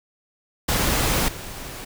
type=noise with level steps; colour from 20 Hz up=pink; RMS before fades=-21 / -35 dBFS; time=0.68-1.85 s; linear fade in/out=10 ms; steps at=1.28 s; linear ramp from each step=5 ms; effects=none